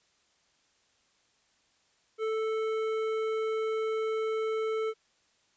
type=tone with hard clipping; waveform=triangle; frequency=440 Hz; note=A4; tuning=in tune; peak=-30 dBFS; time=2.18-4.94 s; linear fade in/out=50 ms; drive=15 dB; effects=white hiss -69 dBFS RMS until 5.56 s + resampled to 16000 Hz

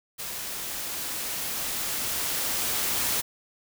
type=noise with level ramp; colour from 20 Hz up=white; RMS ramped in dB=-35 to -26 dBFS; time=0.18-3.22 s; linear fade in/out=20 ms; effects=none

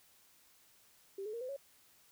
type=tone with pitch steps; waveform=sine; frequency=392 / 427.5 / 466.2 / 508.4 / 554.4 Hz; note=G4 / A4 / A#4 / C5 / C#5; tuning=0 / -50 / 0 / -50 / 0 cents; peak=-39 dBFS; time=1.18-1.565 s; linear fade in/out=5 ms; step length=77 ms; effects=white hiss -66 dBFS RMS until 2.11 s

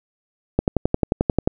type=click train; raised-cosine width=2 ms; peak=-3 dBFS; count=11; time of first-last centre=0.59-1.475 s; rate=11.3 Hz; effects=none

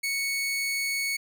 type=tone; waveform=sawtooth; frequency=2217 Hz; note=C#7; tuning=in tune; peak=-23 dBFS; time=0.03-1.17 s; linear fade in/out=10 ms; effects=none

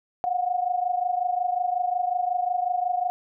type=tone pair together; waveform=sine; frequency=715.5 / 741 Hz; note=F5 / F#5; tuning=+42 / +2 cents; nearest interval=minor second; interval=60 cents; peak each=-24 / -27 dBFS; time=0.24-3.1 s; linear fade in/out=0 ms; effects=none

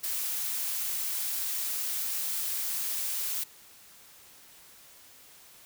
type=noise; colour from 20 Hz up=blue; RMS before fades=-32 dBFS; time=0.03-3.44 s; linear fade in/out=10 ms; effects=white hiss -54 dBFS RMS until 5.65 s

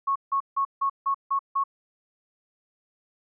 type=tone bursts; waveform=sine; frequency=1100 Hz; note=C#6; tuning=14 cents flat; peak=-21 dBFS; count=7; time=0.07-1.639 s; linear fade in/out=10 ms; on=87 ms; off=160 ms; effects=none

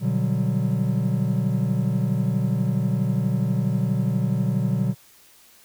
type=chord; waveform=triangle; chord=G major seventh; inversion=first; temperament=just; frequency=122.5 / 147 / 183.75 / 196 Hz; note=B2 / D3 / F#3 / G3; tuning=-14 / +2 / -12 / 0 cents; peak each=-22 / -24 / -23 / -26 dBFS; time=0-4.95 s; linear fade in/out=50 ms; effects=white hiss -53 dBFS RMS until 5.64 s

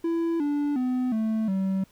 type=tone with pitch steps; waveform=triangle; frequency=333.6 / 290.4 / 252.8 / 220.1 / 191.6 Hz; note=E4 / D4 / B3 / A3 / G3; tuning=+21 / -19 / +41 / +1 / -39 cents; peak=-21 dBFS; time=0.04-1.84 s; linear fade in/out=5 ms; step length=360 ms; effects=pink hiss -60 dBFS RMS until 1.91 s

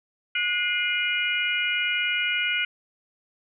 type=harmonic tone with a mistuned harmonic; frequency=485.2 Hz; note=B4; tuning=31 cents flat; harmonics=3 / 4 / 5 / 6; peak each=-28 / -28 / -28 / -28 dBFS; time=0.35-2.65 s; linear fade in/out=5 ms; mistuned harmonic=4; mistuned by=+140 cents; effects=none

